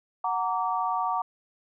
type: chord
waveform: sine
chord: Gb augmented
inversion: none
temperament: just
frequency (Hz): 740 / 925 / 1156.2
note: Gb5 / Bb5 / D6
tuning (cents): 0 / -14 / -27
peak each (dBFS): -29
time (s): 0.24-1.22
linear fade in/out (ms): 5
effects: none

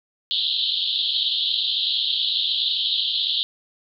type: band-pass noise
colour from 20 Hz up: pink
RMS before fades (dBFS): -23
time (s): 0.31-3.43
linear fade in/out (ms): 0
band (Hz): 3100 to 4200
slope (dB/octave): 96
effects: none

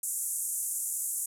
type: band-pass noise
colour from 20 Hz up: white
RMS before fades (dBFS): -33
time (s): 0.03-1.26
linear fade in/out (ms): 5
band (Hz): 7100 to 12000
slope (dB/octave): 48
effects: none

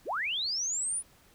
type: linear sweep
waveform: sine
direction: up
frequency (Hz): 210.3 to 9956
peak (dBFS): -29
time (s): 0.05-1.03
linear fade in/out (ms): 50
effects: pink hiss -61 dBFS RMS until 1.34 s

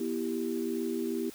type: chord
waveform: sine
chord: E minor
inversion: second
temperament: equal with one note detuned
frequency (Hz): 242.8 / 329.6 / 392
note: B3 / E4 / G4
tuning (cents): -29 / 0 / 0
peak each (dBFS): -34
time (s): 0-1.3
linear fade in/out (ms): 5
effects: white hiss -50 dBFS RMS until 1.34 s

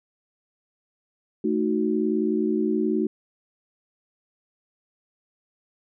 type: chord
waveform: sine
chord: D# diminished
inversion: second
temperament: equal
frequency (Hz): 220 / 311.1 / 370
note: A3 / D#4 / F#4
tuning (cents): 0 / 0 / 0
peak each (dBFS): -25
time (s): 1.44-3.07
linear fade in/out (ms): 5
effects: none

